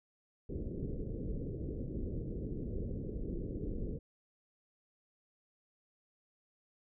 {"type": "low-pass noise", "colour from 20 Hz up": "pink", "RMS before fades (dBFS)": -39, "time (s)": [0.49, 3.99], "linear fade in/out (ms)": 10, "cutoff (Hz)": 480, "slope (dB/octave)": 48, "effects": []}